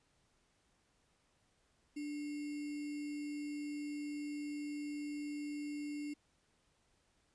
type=tone with sample-and-hold; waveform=sine; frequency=293.7 Hz; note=D4; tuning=in tune; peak=-39 dBFS; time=1.96-6.14 s; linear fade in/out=10 ms; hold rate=2450 Hz; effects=pink hiss -75 dBFS RMS until 7.34 s + resampled to 22050 Hz